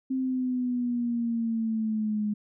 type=exponential sweep; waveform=sine; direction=down; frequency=263.5 to 208.3 Hz; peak=-25 dBFS; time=0.1-2.34 s; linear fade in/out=10 ms; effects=none